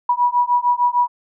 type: beating tone pair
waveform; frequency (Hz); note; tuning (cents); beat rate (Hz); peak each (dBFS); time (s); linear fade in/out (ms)
sine; 970 / 976.6; B5 / B5; -31 / -20; 6.6; -17; 0.09-1.08; 5
effects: none